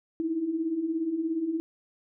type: beating tone pair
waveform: sine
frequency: 310 / 327 Hz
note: D#4 / E4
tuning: -6 / -14 cents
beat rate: 17 Hz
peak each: -34 / -27 dBFS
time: 0.2-1.6 s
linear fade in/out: 0 ms
effects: none